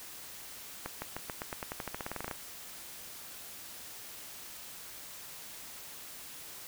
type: accelerating click train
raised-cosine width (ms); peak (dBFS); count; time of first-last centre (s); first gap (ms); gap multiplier
0.5; -21; 19; 0.86-2.312; 160; 0.91
effects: white hiss -47 dBFS RMS until 6.67 s